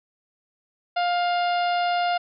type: harmonic tone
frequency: 704 Hz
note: F5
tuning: 14 cents sharp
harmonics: 1 / 2 / 3 / 4 / 5 / 6 / 7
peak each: -21 / -30 / -36 / -34 / -39 / -40 / -42 dBFS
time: 0.96-2.18 s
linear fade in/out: 10 ms
effects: none